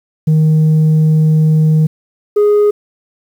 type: tone pair in turn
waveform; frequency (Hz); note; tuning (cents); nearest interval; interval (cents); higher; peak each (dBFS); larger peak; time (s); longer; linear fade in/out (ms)
sine; 156.2 / 415.1; D#3 / G#4; +7 / -1; octave + perfect fourth; 1692; second; -4; neither; 0.27-1.87 / 2.36-2.71; first; 10
effects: tanh soft clip ceiling -6 dBFS + 7-bit